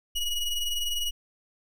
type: ring-modulated tone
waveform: square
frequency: 1450 Hz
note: F#6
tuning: 35 cents flat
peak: -24 dBFS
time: 0.15-1.11 s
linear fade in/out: 10 ms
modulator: 1460 Hz
effects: none